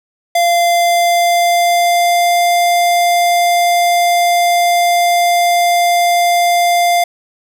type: tone with pitch glide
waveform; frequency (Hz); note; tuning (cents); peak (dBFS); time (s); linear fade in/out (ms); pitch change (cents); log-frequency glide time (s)
square; 691 to 697.8; F5 to F5; -19 to -2; -10; 0.35-7.04; 5; +17; 0.62-2.37
effects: none